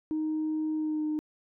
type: tone with pitch glide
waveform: sine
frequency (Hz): 311.1 to 305.8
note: D#4 to D#4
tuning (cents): 0 to -30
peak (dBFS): -26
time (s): 0.11-1.19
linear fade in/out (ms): 0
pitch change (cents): -30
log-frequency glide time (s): 0.75-1.04
effects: tanh soft clip ceiling -24 dBFS